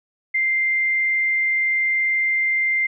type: tone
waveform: sine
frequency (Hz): 2093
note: C7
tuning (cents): 0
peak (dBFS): -17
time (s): 0.34-2.87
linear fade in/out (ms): 10
effects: none